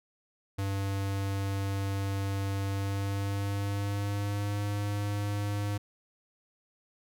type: tone with pitch glide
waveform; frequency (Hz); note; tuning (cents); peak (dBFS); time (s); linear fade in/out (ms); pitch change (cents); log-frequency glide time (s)
square; 98.3 to 102.36; G2 to G#2; +5 to -25; -30; 0.58-5.78; 10; +70; 2.67-4.6
effects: none